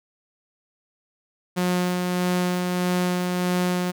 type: tone with tremolo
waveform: sawtooth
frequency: 179.7 Hz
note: F3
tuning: 50 cents sharp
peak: -16 dBFS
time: 1.56-3.92 s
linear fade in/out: 20 ms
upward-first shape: sine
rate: 1.6 Hz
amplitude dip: 30%
effects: none